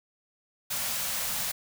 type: band-stop noise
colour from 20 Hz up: white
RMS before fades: -31 dBFS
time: 0.7-1.52 s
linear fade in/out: 10 ms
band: 250 to 490 Hz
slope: 48 dB/octave
effects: none